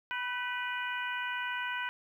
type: harmonic tone with a mistuned harmonic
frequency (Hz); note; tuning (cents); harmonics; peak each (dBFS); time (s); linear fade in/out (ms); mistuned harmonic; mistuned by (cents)
491; B4; -10; 2 / 3 / 4 / 5 / 6; -38 / -36 / -41 / -41 / -43; 0.11-1.89; 0; 3; +42
effects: 11-bit